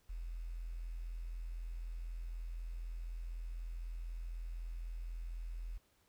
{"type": "tone with quantisation", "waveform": "sine", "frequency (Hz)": 41.99, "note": "E1", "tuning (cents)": 33, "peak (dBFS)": -40, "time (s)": [0.09, 5.78], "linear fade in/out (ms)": 10, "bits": 11, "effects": ["pink hiss -73 dBFS RMS until 6.08 s"]}